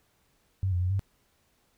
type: tone with pitch steps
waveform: sine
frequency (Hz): 95.4 / 88.8 / 91 / 97.5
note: G2 / F2 / F#2 / G2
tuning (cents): -47 / +29 / -28 / -9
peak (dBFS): -24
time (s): 0.63-0.994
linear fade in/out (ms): 0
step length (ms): 91
effects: pink hiss -69 dBFS RMS until 1.77 s